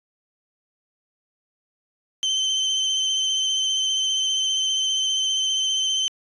35% pulse tone with vibrato, 3093 Hz, G7, 24 cents flat, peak -18 dBFS, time 2.23-6.08 s, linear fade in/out 0 ms, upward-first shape sine, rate 15 Hz, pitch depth 24 cents each way, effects resampled to 24000 Hz

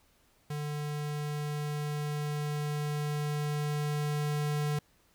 square tone with level ramp, 148.3 Hz, D3, 17 cents sharp, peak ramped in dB -34 to -29 dBFS, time 0.5-4.79 s, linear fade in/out 5 ms, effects pink hiss -67 dBFS RMS until 5.14 s

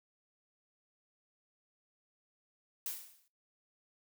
blue noise with exponential decay, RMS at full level -36 dBFS, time 2.86-3.28 s, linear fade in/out 2 ms, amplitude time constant 90 ms, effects noise-tail reverb RT60 0.2 s tail -18 dB re dry

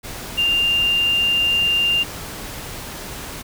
sine tone in noise, 2794 Hz, F7, in tune, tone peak -15 dBFS, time 0.37-2.04 s, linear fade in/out 20 ms, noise pink, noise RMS -32 dBFS, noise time 0.03-3.43 s, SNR +14 dB, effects none

